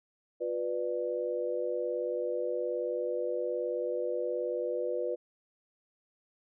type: chord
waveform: sine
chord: B diminished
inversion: second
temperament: just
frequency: 355.6 / 493.9 / 592.7 Hz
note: F4 / B4 / D5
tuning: +31 / 0 / +16 cents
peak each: -36 / -32 / -36 dBFS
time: 0.4-5.16 s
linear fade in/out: 20 ms
effects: none